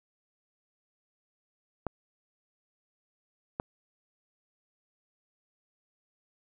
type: clicks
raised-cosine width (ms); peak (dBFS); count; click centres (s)
1; -17; 2; 1.867 / 3.599
effects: none